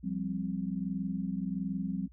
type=chord; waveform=sine; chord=F suspended second; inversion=none; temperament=equal; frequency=174.61 / 196 / 261.6 Hz; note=F3 / G3 / C4; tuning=0 / 0 / 0 cents; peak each=-36 / -34 / -38 dBFS; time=0.03-2.08 s; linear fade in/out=20 ms; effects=added 60 Hz sine -53 dBFS peak until 2.12 s